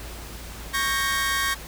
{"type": "chord", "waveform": "sawtooth", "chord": "G diminished", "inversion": "second", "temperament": "equal with one note detuned", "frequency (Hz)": [1108.7, 1588, 1864.7], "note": ["Db6", "G6", "Bb6"], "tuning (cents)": [0, 22, 0], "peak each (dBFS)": [-23, -24, -23], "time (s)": [0.73, 1.55], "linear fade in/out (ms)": 20, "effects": ["added 56 Hz sine -39 dBFS peak until 1.67 s", "pink hiss -40 dBFS RMS until 1.67 s"]}